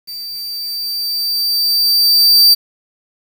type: tone with level ramp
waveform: 45% pulse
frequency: 4649 Hz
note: D8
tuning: 18 cents flat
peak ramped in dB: -25 to -4 dBFS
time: 0.07-2.55 s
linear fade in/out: 20 ms
effects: 7-bit